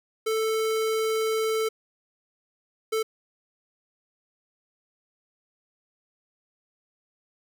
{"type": "tone bursts at uneven times", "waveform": "square", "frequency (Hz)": 441.1, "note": "A4", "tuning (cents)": 4, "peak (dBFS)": -24, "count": 2, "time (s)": [[0.26, 1.69], [2.92, 3.03]], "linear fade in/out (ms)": 10, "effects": []}